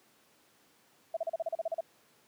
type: tone bursts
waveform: sine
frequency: 659.3 Hz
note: E5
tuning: in tune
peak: -29 dBFS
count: 11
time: 1.14-1.808 s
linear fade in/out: 5 ms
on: 28 ms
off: 36 ms
effects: pink hiss -65 dBFS RMS until 2.27 s + high-pass 200 Hz 12 dB/octave

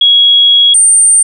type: tone pair in turn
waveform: sine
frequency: 3322 / 8823 Hz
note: G#7 / C#9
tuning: 0 / -9 cents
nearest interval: octave + perfect fourth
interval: 1691 cents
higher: second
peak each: -3 dBFS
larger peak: neither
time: 0.01-0.74 / 0.74-1.23 s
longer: first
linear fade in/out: 5 ms
effects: none

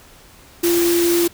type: tone in noise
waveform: sine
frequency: 343.8 Hz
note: F4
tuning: 27 cents flat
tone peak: -14 dBFS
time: 0.63-1.28 s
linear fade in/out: 10 ms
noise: white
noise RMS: -23 dBFS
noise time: 0.63-1.28 s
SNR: +6 dB
effects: pink hiss -46 dBFS RMS until 1.33 s

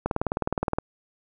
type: click train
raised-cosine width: 1 ms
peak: -10 dBFS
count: 15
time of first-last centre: 0.06-0.785 s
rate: 19.3 Hz
effects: none

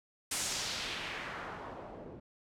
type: noise with low-pass filter sweep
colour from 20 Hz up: white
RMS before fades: -40 dBFS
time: 0.31-2.2 s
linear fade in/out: 5 ms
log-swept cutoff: 9500 to 380 Hz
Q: 1.4
effects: none

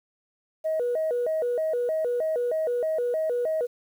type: tone with vibrato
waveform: sine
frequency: 554.4 Hz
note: C#5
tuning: in tune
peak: -22 dBFS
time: 0.64-3.67 s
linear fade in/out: 20 ms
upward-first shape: square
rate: 3.2 Hz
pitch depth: 230 cents each way
effects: tanh soft clip ceiling -19 dBFS + 9-bit

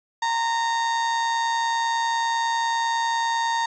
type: tone with amplitude modulation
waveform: 35% pulse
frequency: 922 Hz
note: A#5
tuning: 19 cents flat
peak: -18 dBFS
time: 0.22-3.66 s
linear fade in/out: 5 ms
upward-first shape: sine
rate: 130 Hz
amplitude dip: 35%
effects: resampled to 16000 Hz + 10-bit

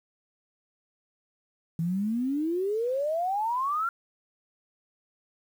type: exponential sweep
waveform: sine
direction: up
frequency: 160.4 to 1399 Hz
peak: -25 dBFS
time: 1.79-3.89 s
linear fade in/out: 2 ms
effects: 9-bit

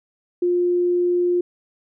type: tone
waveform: sine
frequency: 353.6 Hz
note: F4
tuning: 22 cents sharp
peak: -16 dBFS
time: 0.42-1.41 s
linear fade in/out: 5 ms
effects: none

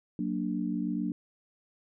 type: chord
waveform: sine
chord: Gb augmented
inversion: none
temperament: equal with one note detuned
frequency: 185 / 232.1 / 293.7 Hz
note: Gb3 / Bb3 / D4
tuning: 0 / -7 / 0 cents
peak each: -33 dBFS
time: 0.19-1.12 s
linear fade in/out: 2 ms
effects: none

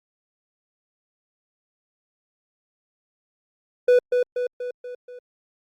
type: tone with echo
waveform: triangle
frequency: 493.9 Hz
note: B4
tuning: in tune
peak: -10 dBFS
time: 3.88-3.99 s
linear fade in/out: 5 ms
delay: 240 ms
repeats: 5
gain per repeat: -5 dB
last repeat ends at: 5.19 s
effects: Opus 48 kbps

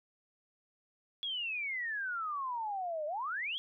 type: exponential two-way sweep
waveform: sine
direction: down then up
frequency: 3391 to 587.3 to 3391 Hz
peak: -34 dBFS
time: 1.23-3.58 s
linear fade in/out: 0 ms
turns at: 3.06 s
effects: none

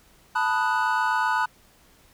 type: chord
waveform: triangle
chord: B dominant seventh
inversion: third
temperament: equal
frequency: 880 / 987.8 / 1244.5 / 1480 Hz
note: A5 / B5 / D#6 / F#6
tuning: 0 / 0 / 0 / 0 cents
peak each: -24 / -24 / -28 / -24 dBFS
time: 0.35-1.46 s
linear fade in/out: 10 ms
effects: pink hiss -57 dBFS RMS until 2.13 s

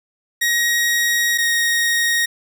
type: tone pair in turn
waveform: sawtooth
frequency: 1889 / 1871.6 Hz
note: A#6 / A#6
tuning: +22 / +6 cents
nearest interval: unison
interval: 16 cents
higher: first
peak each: -12 dBFS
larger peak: neither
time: 0.41-1.38 / 1.38-2.26 s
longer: first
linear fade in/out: 10 ms
effects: none

